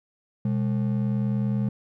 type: ring-modulated tone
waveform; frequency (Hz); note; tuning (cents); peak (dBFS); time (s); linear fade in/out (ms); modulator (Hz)
triangle; 165; E3; +2; -17; 0.45-1.69; 2; 40
effects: none